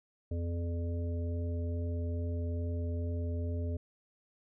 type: harmonic tone with a mistuned harmonic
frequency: 85.2 Hz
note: F2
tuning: 42 cents flat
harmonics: 1 / 3 / 5 / 7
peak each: -32 / -42 / -45 / -47 dBFS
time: 0.31-3.77 s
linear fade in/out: 5 ms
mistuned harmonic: 3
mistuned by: -16 cents
effects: none